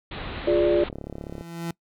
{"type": "low-pass noise", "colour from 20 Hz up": "pink", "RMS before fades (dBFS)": -34, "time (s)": [0.11, 0.89], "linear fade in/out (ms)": 5, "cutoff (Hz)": 4100, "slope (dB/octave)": 96}
{"type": "chord", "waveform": "sine", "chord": "D diminished", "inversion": "first", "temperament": "equal", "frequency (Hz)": [349.2, 415.3, 587.3], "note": ["F4", "Ab4", "D5"], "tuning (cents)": [0, 0, 0], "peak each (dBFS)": [-20, -25, -21], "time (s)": [0.47, 0.84], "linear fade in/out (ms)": 5}
{"type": "click train", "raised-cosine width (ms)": 2, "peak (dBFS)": -21, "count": 19, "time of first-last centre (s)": [0.9, 1.41], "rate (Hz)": 35.3}
{"type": "tone with exponential growth", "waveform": "30% pulse", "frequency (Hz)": 168.3, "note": "E3", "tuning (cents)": 36, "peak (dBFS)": -24, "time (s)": [0.92, 1.71], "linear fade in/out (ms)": 2, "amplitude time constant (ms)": 170}
{"effects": ["noise-tail reverb RT60 0.1 s tail -23 dB re dry"]}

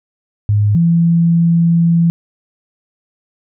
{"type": "tone pair in turn", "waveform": "sine", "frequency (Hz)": [103.9, 168.35], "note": ["G#2", "E3"], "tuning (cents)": [1, 37], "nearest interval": "minor sixth", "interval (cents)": 836, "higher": "second", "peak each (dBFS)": [-9, -8], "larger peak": "second", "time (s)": [[0.49, 0.75], [0.75, 2.1]], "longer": "second", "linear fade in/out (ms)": 0, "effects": []}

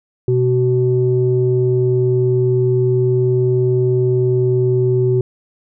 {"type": "tone pair together", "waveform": "sine", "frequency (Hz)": [125.4, 375.8], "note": ["B2", "F#4"], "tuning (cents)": [27, 27], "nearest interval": "octave + perfect fifth", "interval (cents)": 1900, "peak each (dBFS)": -14, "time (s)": [0.28, 5.21], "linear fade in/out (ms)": 2, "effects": ["tanh soft clip ceiling -4 dBFS"]}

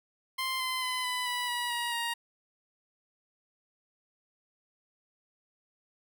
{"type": "tone with pitch steps", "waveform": "15% pulse", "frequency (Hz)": [1046.5, 1030.3, 1014.4, 998.7, 983.2, 968, 953, 938.3], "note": ["C6", "C6", "B5", "B5", "B5", "B5", "A#5", "A#5"], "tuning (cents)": [0, -27, 46, 19, -8, -35, 38, 11], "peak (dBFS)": -24, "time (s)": [0.38, 2.14], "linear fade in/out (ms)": 10, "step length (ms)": 220, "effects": []}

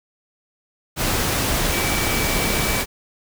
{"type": "tone in noise", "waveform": "sine", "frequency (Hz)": 2302, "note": "D7", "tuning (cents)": -35, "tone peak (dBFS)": -28, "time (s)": [1.68, 2.85], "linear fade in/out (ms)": 50, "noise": "pink", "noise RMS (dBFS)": -21, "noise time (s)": [0.96, 2.86], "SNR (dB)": -10, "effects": []}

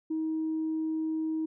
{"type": "tone", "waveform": "sine", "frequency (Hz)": 317, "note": "D#4", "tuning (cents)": 32, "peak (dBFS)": -27, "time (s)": [0.1, 1.46], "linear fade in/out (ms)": 10, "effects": ["tanh soft clip ceiling -24 dBFS"]}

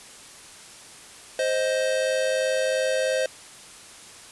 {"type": "tone pair together", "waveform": "square", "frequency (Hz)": [523.3, 626.2], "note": ["C5", "D#5"], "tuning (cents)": [0, 11], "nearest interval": "minor third", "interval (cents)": 311, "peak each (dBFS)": [-24, -27], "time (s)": [1.39, 3.26], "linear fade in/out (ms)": 2, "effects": ["white hiss -45 dBFS RMS until 4.31 s", "resampled to 24000 Hz"]}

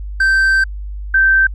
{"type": "tone pair in turn", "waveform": ["triangle", "sine"], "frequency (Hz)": [1557, 1557], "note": ["G6", "G6"], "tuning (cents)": [-12, -12], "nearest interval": "unison", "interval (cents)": 0, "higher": "neither", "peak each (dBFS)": -8, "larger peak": "neither", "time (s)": [[0.2, 0.64], [1.14, 1.47]], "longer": "first", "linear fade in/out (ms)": 5, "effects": ["added 50 Hz sine -23 dBFS peak until 1.54 s", "resampled to 24000 Hz"]}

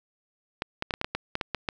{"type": "clicks", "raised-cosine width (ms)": 0.3, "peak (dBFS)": -12, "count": 11, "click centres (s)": [0.621, 0.824, 0.908, 0.939, 1.014, 1.045, 1.15, 1.354, 1.412, 1.547, 1.688], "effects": []}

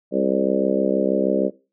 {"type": "harmonic tone with a mistuned harmonic", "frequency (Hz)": 66.4, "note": "C2", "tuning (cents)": 26, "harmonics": [3, 4, 5, 6, 7, 8, 9], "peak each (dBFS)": [-25, -25, -25, -25, -25, -25, -25], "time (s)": [0.11, 1.51], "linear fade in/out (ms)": 50, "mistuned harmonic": 9, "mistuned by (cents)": -15, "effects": ["noise-tail reverb RT60 0.3 s tail -19 dB re dry"]}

